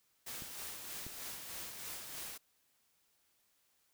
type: noise with tremolo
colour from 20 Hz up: white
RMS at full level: -44 dBFS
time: 0.26-2.38 s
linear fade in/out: 10 ms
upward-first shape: sine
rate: 3.2 Hz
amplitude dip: 40%
type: clicks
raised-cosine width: 3 ms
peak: -36 / -35 dBFS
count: 2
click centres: 0.422 / 1.066 s
effects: white hiss -75 dBFS RMS until 3.93 s